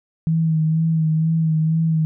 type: tone with vibrato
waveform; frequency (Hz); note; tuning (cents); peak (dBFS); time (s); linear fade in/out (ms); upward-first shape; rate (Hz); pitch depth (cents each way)
sine; 160; D#3; +49; -15; 0.27-2.05; 0; sine; 2.1; 32
effects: none